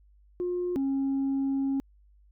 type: tone pair in turn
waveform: sine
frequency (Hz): 356.5 / 272.2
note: F4 / C#4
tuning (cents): +36 / -31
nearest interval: perfect fourth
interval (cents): 467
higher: first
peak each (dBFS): -26 / -23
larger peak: second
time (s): 0.4-0.76 / 0.76-1.8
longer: second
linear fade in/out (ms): 0
effects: tanh soft clip ceiling -23 dBFS + added 50 Hz sine -56 dBFS peak until 2.31 s